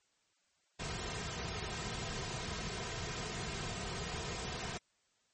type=noise with comb filter; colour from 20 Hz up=pink; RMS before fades=-40 dBFS; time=0.79-4.78 s; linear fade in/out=10 ms; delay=3.5 ms; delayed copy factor=-0.6; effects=white hiss -75 dBFS RMS until 5.33 s + MP3 32 kbps